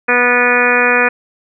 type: harmonic tone with a mistuned harmonic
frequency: 244.6 Hz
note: B3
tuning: 16 cents flat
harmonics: 1 / 2 / 3 / 4 / 5 / 6 / 7 / 8 / 9 / 10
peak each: -22 / -16 / -22 / -21 / -20 / -16 / -16 / -21 / -22 / -16 dBFS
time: 0.08-1.09 s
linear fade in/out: 10 ms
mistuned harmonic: 7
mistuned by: +22 cents
effects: none